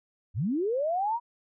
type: linear sweep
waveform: sine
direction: up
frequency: 74.1 to 973 Hz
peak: -25 dBFS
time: 0.34-1.2 s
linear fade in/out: 50 ms
effects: none